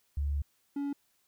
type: tone pair in turn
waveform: sine / triangle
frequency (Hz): 71.6 / 283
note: D2 / C#4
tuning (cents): -43 / +36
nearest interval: 2 octaves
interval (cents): 2379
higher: second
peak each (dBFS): -28 / -29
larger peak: first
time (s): 0.17-0.42 / 0.76-0.93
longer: first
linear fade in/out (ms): 5
effects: white hiss -72 dBFS RMS until 1.27 s